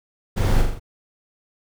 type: noise with echo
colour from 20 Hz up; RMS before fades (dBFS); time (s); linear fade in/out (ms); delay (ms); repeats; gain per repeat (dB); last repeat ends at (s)
brown; -19; 0.36-0.63; 20; 42; 4; -4; 0.798
effects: none